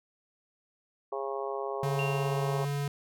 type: harmonic tone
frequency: 136.5 Hz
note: C#3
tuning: 26 cents flat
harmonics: 3 / 4 / 5 / 6 / 7 / 8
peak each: -35 / -38 / -39 / -41 / -43 / -40 dBFS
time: 1.12-2.65 s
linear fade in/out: 5 ms
type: tone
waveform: square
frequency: 142.4 Hz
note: C#3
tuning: 47 cents sharp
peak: -30 dBFS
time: 1.83-2.88 s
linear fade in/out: 2 ms
type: tone with exponential decay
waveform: sine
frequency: 2760 Hz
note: F7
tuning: 21 cents flat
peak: -32 dBFS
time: 1.99-2.87 s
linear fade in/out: 1 ms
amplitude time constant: 190 ms
effects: none